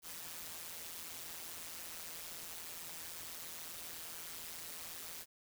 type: noise with amplitude modulation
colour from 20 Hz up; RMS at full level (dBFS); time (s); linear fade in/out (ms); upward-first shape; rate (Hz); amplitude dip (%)
white; -44; 0.02-5.26; 50; sine; 166; 75
effects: none